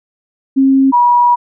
sine tone pair in turn, 268.8 / 966.5 Hz, C4 / B5, +47 / -38 cents, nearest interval octave + minor seventh, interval 2215 cents, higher second, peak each -6 dBFS, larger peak neither, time 0.56-0.92 / 0.92-1.36 s, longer second, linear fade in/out 20 ms, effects none

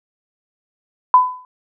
sine tone with exponential decay, 1005 Hz, B5, 30 cents sharp, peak -3 dBFS, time 1.14-1.45 s, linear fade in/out 1 ms, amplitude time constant 66 ms, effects none

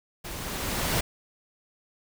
pink noise with level ramp, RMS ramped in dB -38 to -25 dBFS, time 0.24-1.01 s, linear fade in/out 10 ms, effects none

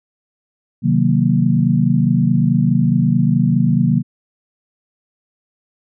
sine chord, C half-diminished seventh, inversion none, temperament equal, 130.81 / 155.56 / 185 / 233.1 Hz, C3 / Eb3 / Gb3 / Bb3, 0 / 0 / 0 / 0 cents, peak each -17 dBFS, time 0.82-4.03 s, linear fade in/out 50 ms, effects none

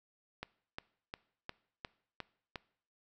click train, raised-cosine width 0.3 ms, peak -24 dBFS, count 7, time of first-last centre 0.43-2.558 s, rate 2.82 Hz, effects noise-tail reverb RT60 0.6 s tail -21 dB re dry

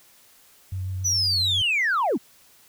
sine tone with vibrato, 93.6 Hz, F#2, 20 cents sharp, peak -26 dBFS, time 0.72-1.62 s, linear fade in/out 5 ms, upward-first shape triangle, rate 7.1 Hz, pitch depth 21 cents each way
sine linear sweep, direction down, 6050 to 164.81 Hz, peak -18 dBFS, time 1.04-2.18 s, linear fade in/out 20 ms
effects tanh soft clip ceiling -17 dBFS + white hiss -55 dBFS RMS until 2.68 s

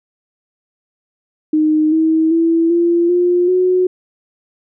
sine tone with pitch steps, 308.9 / 319.6 / 330.7 / 342.2 / 354 / 366.3 Hz, D#4 / D#4 / E4 / F4 / F4 / F#4, -12 / +47 / +6 / -35 / +23 / -17 cents, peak -10 dBFS, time 1.53-3.87 s, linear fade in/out 5 ms, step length 390 ms, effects none

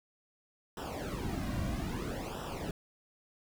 brown noise with flanger, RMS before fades -37 dBFS, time 0.77-2.71 s, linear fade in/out 2 ms, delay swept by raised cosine 0.45 to 2.35 ms, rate 0.61 Hz, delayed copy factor -0.85, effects none

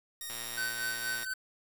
5% pulse tone, 1864.7 Hz, A#6, in tune, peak -28 dBFS, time 0.21-1.25 s, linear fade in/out 2 ms
click train, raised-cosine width 0.2 ms, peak -25 dBFS, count 110, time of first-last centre 0.3-1.232 s, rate 117 Hz
square tone with tremolo, 1522 Hz, F#6, 48 cents sharp, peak -32 dBFS, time 0.57-1.34 s, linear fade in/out 10 ms, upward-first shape sine, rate 4.2 Hz, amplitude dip 60%
effects 8-bit

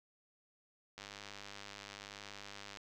click train, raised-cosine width 0.2 ms, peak -30 dBFS, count 182, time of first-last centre 0.98-2.772 s, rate 101 Hz, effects none

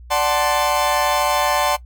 40% pulse chord, D dominant seventh, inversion none, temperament equal with one note detuned, 587.3 / 747.7 / 880 / 1046.5 Hz, D5 / F#5 / A5 / C6, 0 / +18 / 0 / 0 cents, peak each -21 dBFS, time 0.1-1.77 s, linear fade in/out 20 ms, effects noise-tail reverb RT60 0.1 s tail -18 dB re dry + added 60 Hz sine -37 dBFS peak until 1.85 s

